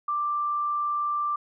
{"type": "tone", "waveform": "sine", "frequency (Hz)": 1179, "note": "D6", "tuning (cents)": 6, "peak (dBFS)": -24, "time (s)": [0.08, 1.36], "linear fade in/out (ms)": 5, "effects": []}